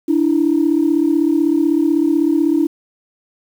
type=tone pair together; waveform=sine; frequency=293.7 / 329.7 Hz; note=D4 / E4; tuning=0 / 0 cents; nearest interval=major second; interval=200 cents; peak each=-14 dBFS; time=0.08-2.67 s; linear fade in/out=10 ms; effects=tanh soft clip ceiling -5 dBFS + 7-bit